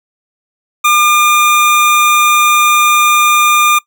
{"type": "tone", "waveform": "25% pulse", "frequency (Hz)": 1205, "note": "D6", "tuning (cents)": 44, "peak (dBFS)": -3, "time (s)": [0.84, 3.79], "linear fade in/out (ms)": 10, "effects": ["noise-tail reverb RT60 0.1 s tail -21 dB re dry"]}